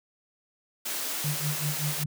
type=high-pass noise; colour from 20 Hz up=white; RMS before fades=-32 dBFS; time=0.85-2.04 s; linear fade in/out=10 ms; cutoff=220 Hz; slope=24 dB/octave
type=tone with tremolo; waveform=sine; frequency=149 Hz; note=D3; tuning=25 cents sharp; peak=-26 dBFS; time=1.24-2.06 s; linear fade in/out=5 ms; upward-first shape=sine; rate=5.2 Hz; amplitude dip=95%
effects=none